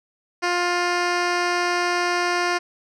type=tone with low-pass filter; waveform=10% pulse; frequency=352.6 Hz; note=F4; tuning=17 cents sharp; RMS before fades=-22 dBFS; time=0.42-2.59 s; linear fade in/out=20 ms; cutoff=5200 Hz; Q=1.1; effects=none